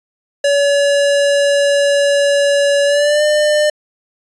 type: tone with pitch glide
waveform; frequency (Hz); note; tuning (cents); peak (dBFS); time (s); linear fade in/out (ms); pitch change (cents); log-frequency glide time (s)
square; 568 to 600.4; C#5 to D5; +42 to +38; -11; 0.44-3.7; 5; +96; 2.85-3.23
effects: resampled to 22050 Hz